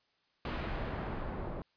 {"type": "noise with low-pass filter sweep", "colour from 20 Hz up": "pink", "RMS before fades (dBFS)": -38, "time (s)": [0.45, 1.62], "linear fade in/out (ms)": 2, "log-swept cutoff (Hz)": [2800, 790], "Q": 0.73, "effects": ["white hiss -74 dBFS RMS until 1.76 s", "resampled to 11025 Hz"]}